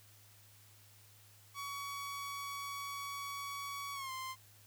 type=tone with pitch glide; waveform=sawtooth; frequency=1127 to 1045.5 Hz; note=C#6 to C6; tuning=+28 to -2 cents; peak=-37 dBFS; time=1.54-4.36 s; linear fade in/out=50 ms; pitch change=-130 cents; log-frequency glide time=3.94-4.11 s; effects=added 103 Hz sine -63 dBFS peak until 4.66 s + white hiss -63 dBFS RMS until 4.66 s